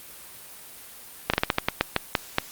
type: slowing click train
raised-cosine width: 0.3 ms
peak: -3 dBFS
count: 11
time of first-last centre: 1.3-2.384 s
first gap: 36 ms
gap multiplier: 1.23
effects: white hiss -44 dBFS RMS until 2.51 s + Opus 32 kbps